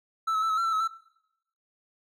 triangle tone with pitch steps, 1320 / 1287 / 1324 / 1286 / 1356 / 1331 / 1284 / 1334 Hz, E6 / E6 / E6 / E6 / E6 / E6 / E6 / E6, +2 / -42 / +7 / -43 / +49 / +16 / -46 / +20 cents, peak -22 dBFS, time 0.27-0.878 s, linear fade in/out 10 ms, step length 76 ms, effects noise-tail reverb RT60 0.8 s tail -19 dB re dry

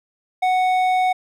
sine tone with hard clipping, 740 Hz, F#5, in tune, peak -17 dBFS, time 0.42-1.13 s, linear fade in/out 10 ms, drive 8 dB, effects none

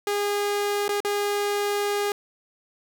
sawtooth tone with dropouts, 408.9 Hz, G#4, 27 cents flat, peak -19 dBFS, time 0.07-2.12 s, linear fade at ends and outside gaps 2 ms, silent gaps 0.881-0.891 / 1.004-1.048 s, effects none

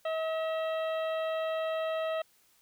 harmonic tone with a mistuned harmonic, 641 Hz, E5, 49 cents flat, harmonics 1 / 2 / 3 / 4 / 5 / 6, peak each -30 / -39 / -44 / -46 / -48 / -51 dBFS, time 0.05-2.22 s, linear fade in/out 5 ms, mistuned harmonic 4, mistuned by +72 cents, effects white hiss -66 dBFS RMS until 2.61 s

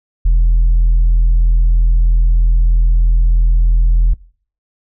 sine tone, 41.57 Hz, E1, 15 cents sharp, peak -5 dBFS, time 0.25-4.14 s, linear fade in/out 10 ms, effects noise-tail reverb RT60 0.5 s tail -23 dB re dry + tanh soft clip ceiling -6 dBFS

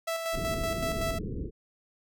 sawtooth tone with tremolo, 659.3 Hz, E5, in tune, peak -25 dBFS, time 0.07-1.19 s, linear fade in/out 10 ms, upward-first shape square, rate 5.3 Hz, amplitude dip 40%
pink low-pass noise, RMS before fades -34 dBFS, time 0.32-1.51 s, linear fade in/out 50 ms, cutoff 480 Hz, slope 96 dB/octave
effects none

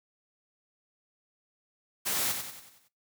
white noise with echo, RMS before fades -30 dBFS, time 2.05-2.33 s, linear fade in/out 20 ms, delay 93 ms, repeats 6, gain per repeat -6 dB, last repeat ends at 2.888 s, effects noise-tail reverb RT60 0.2 s tail -18 dB re dry + high-pass 100 Hz 12 dB/octave

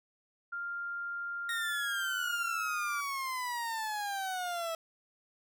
sine tone with pitch glide, 1396.9 to 1409.9 Hz, F6 to F6, 0 to +16 cents, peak -35 dBFS, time 0.52-3.01 s, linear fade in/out 10 ms, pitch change +16 cents, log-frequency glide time 2.06-2.79 s
30% pulse exponential sweep, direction down, 1869 to 651 Hz, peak -31 dBFS, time 1.49-4.75 s, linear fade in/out 2 ms
effects none

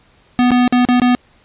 square tone with dropouts, 247.1 Hz, B3, 1 cent sharp, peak -10 dBFS, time 0.39-1.15 s, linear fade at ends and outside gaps 0 ms, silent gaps 0.507-0.516 / 0.678-0.725 / 0.851-0.887 / 0.999-1.018 s, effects pink hiss -52 dBFS RMS until 1.44 s + resampled to 8000 Hz

